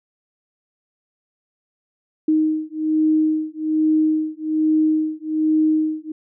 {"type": "beating tone pair", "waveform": "sine", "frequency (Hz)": [311.1, 312.3], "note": ["D#4", "D#4"], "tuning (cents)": [0, 7], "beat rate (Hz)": 1.2, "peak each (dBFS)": -19, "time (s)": [2.28, 6.12], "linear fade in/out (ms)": 5, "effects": []}